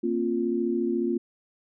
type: chord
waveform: sine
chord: Bb suspended second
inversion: none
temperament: equal with one note detuned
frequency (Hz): 233.1 / 267.4 / 349.2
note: Bb3 / C4 / F4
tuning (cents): 0 / +38 / 0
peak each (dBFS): -28 / -30 / -26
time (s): 0.03-1.18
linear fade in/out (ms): 10
effects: none